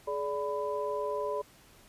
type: tone cluster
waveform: sine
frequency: 421.7 / 582 / 998 Hz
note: G#4 / D5 / B5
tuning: +26 / -16 / +18 cents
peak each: -34 / -34 / -36 dBFS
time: 0.07-1.42 s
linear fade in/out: 10 ms
effects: pink hiss -58 dBFS RMS until 1.88 s + resampled to 32000 Hz